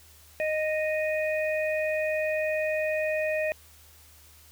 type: harmonic tone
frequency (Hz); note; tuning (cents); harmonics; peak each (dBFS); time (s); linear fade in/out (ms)
620; D#5; -6; 1 / 3 / 4; -26 / -34 / -33; 0.4-3.52; 0
effects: added 77 Hz sine -56 dBFS peak until 4.51 s + white hiss -55 dBFS RMS until 4.51 s